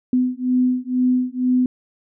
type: beating tone pair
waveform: sine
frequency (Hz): 251.1 / 253.2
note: B3 / B3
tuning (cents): +29 / +43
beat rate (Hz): 2.1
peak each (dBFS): -19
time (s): 0.13-1.66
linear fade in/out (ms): 2
effects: none